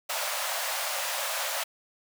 pink high-pass noise, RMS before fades -31 dBFS, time 0.09-1.64 s, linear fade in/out 10 ms, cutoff 540 Hz, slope 96 dB/octave, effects none

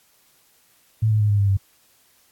sine tone with pitch steps, 110 / 107.43 / 104.91 / 102.46 / 100.06 / 97.72 Hz, A2 / A2 / G#2 / G#2 / G2 / G2, 0 / -41 / +18 / -23 / +36 / -5 cents, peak -15 dBFS, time 1.02-1.572 s, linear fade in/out 10 ms, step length 92 ms, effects white hiss -59 dBFS RMS until 2.31 s + AAC 64 kbps

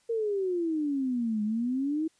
sine exponential two-way sweep, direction down then up, 467.6 to 207.7 to 325.3 Hz, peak -26 dBFS, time 0.09-2.08 s, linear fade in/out 10 ms, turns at 1.43 s, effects white hiss -67 dBFS RMS until 2.19 s + resampled to 22050 Hz

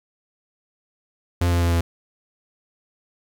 45% pulse tone with pitch steps, 87.31 / 86.41 / 85.51 / 84.63 Hz, F2 / F2 / F2 / E2, 0 / -18 / -36 / +46 cents, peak -17 dBFS, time 1.41-1.81 s, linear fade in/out 5 ms, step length 100 ms, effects 9-bit

